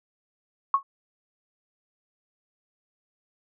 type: tone with exponential decay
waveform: sine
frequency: 1100 Hz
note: C#6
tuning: 14 cents flat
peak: -13 dBFS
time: 0.74-0.83 s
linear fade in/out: 2 ms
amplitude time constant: 19 ms
effects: none